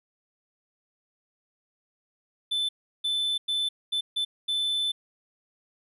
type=tone bursts at uneven times; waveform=triangle; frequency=3520 Hz; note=A7; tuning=in tune; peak=-23 dBFS; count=6; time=2.51-2.69 / 3.04-3.38 / 3.48-3.69 / 3.92-4.01 / 4.16-4.25 / 4.48-4.92 s; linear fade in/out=10 ms; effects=resampled to 32000 Hz